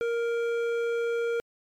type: tone with hard clipping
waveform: triangle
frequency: 467.2 Hz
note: A#4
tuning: 4 cents sharp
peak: -27 dBFS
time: 0.01-1.4 s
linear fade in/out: 0 ms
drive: 14 dB
effects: MP3 96 kbps